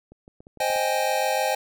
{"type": "clicks", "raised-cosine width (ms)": 2, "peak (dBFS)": -33, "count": 8, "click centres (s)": [0.12, 0.279, 0.405, 0.469, 0.573, 0.605, 0.702, 0.761]}
{"type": "chord", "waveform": "square", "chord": "Ab major seventh", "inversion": "first", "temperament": "equal", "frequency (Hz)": [523.3, 622.3, 784, 830.6], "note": ["C5", "Eb5", "G5", "Ab5"], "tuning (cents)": [0, 0, 0, 0], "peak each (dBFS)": -28, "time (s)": [0.6, 1.55], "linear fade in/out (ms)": 5}
{"effects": []}